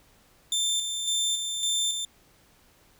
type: tone with tremolo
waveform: 25% pulse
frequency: 3567 Hz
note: A7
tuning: 23 cents sharp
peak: -20 dBFS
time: 0.52-2.05 s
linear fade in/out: 2 ms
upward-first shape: square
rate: 1.8 Hz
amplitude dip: 45%
effects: pink hiss -60 dBFS RMS until 2.99 s